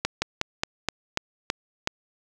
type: slowing click train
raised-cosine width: 0.2 ms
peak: -6 dBFS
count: 8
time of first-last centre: 0.05-1.874 s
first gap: 170 ms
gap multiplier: 1.14
effects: none